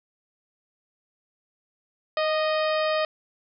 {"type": "harmonic tone with a mistuned harmonic", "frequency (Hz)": 623, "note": "D#5", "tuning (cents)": 2, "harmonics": [1, 2, 3, 4, 5, 6, 7, 8], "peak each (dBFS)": [-23, -29, -33, -35, -37, -39, -40, -41], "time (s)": [2.17, 3.05], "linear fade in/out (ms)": 2, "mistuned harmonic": 2, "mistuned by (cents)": -23, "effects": []}